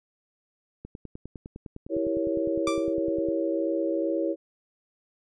click train, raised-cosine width 3 ms, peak -26 dBFS, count 25, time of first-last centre 0.85-3.287 s, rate 9.85 Hz
sine chord, E diminished seventh, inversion none, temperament equal, 329.6 / 392 / 466.2 / 554.4 Hz, E4 / G4 / Bb4 / Db5, 0 / 0 / 0 / 0 cents, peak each -27 / -33 / -33 / -29 dBFS, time 1.89-4.36 s, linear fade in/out 50 ms
sawtooth tone with exponential decay, 1174.7 Hz, D6, in tune, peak -21 dBFS, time 2.67-2.94 s, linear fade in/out 2 ms, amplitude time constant 57 ms
effects resampled to 22050 Hz

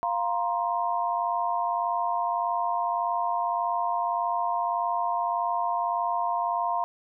sine chord, F suspended fourth, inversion none, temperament equal with one note detuned, 698.5 / 944.8 / 1046.5 Hz, F5 / Bb5 / C6, 0 / +23 / 0 cents, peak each -28 / -28 / -30 dBFS, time 0.03-6.84 s, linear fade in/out 0 ms, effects none

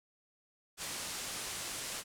white low-pass noise, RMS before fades -41 dBFS, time 0.77-2.04 s, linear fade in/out 50 ms, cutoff 10000 Hz, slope 24 dB/octave, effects none

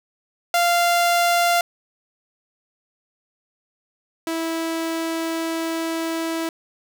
sawtooth tone pair in turn, 694 / 327.5 Hz, F5 / E4, -11 / -11 cents, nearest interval octave + minor second, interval 1300 cents, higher first, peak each -12 / -19 dBFS, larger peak first, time 0.54-1.61 / 4.27-6.49 s, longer second, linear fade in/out 2 ms, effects none

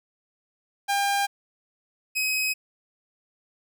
sawtooth tone pair in turn, 801 / 2535 Hz, G5 / D#7, +37 / +32 cents, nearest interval octave + minor sixth, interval 1995 cents, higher second, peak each -18 / -20 dBFS, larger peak first, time 0.88-1.27 / 2.15-2.54 s, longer neither, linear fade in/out 20 ms, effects none

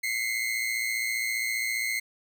40% pulse tone pair together, 2049 / 2164 Hz, C7 / C#7, -37 / -42 cents, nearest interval minor second, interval 95 cents, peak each -29 / -29 dBFS, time 0.03-2 s, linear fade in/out 10 ms, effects none

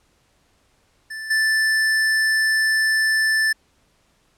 square tone with level steps, 1760 Hz, A6, in tune, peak -30 / -17 dBFS, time 1.1-3.53 s, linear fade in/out 10 ms, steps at 1.3 s, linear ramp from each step 10 ms, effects pink hiss -62 dBFS RMS until 4.37 s + low-pass 10000 Hz 12 dB/octave

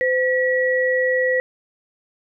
sine tone pair together, 511 / 1929.3 Hz, C5 / B6, -41 / -41 cents, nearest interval octave + major seventh, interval 2300 cents, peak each -18 / -20 dBFS, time 0.01-1.4 s, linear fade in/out 0 ms, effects none

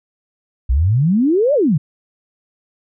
sine exponential two-way sweep, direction up then down, 57.5 to 616 to 130.9 Hz, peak -11 dBFS, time 0.69-1.78 s, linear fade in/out 10 ms, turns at 1.54 s, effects none

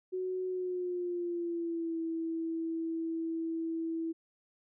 sine tone with pitch glide, 370 to 327.7 Hz, F#4 to E4, 0 to -10 cents, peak -32 dBFS, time 0.12-4.13 s, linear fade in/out 20 ms, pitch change -210 cents, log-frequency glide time 0.47-1.99 s, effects none

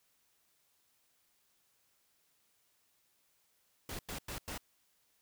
pink noise bursts, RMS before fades -42 dBFS, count 4, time 3.89-4.578 s, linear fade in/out 2 ms, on 100 ms, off 96 ms, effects white hiss -74 dBFS RMS until 5.21 s

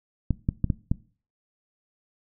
clicks, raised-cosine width 5 ms, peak -10 dBFS, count 5, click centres 0.307 / 0.489 / 0.643 / 0.702 / 0.915 s, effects noise-tail reverb RT60 0.4 s tail -20 dB re dry

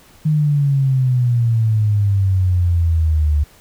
sine exponential sweep, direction down, 155.56 to 72.7 Hz, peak -12 dBFS, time 0.25-3.44 s, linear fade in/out 10 ms, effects pink hiss -48 dBFS RMS until 3.6 s

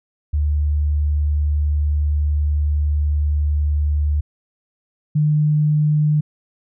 sine tone pair in turn, 74.1 / 150.79 Hz, D2 / D3, +16 / +46 cents, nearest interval octave, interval 1230 cents, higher second, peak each -15 / -13 dBFS, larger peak second, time 0.33-4.21 / 5.15-6.21 s, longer first, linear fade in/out 10 ms, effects none

